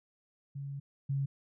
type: tone pair in turn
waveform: sine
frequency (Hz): 139.6 / 138.08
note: C#3 / C#3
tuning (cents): +13 / -6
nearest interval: unison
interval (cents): 19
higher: first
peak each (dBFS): -37 / -29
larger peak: second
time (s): 0.55-0.8 / 1.09-1.26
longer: first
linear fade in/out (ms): 10
effects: none